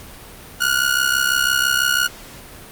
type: ring-modulated tone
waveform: sawtooth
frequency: 1445 Hz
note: F#6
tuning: 41 cents flat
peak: -9 dBFS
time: 0.6-2.08 s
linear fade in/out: 20 ms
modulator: 33 Hz
effects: pink hiss -39 dBFS RMS until 2.71 s + Opus 48 kbps